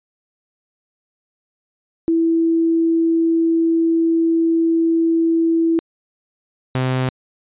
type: tone pair in turn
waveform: sine / sawtooth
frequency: 329.7 / 129.19 Hz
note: E4 / C3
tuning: 0 / -22 cents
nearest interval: octave + major third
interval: 1622 cents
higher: first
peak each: -13 dBFS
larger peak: neither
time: 2.08-5.79 / 6.75-7.09 s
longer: first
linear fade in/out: 0 ms
effects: resampled to 8000 Hz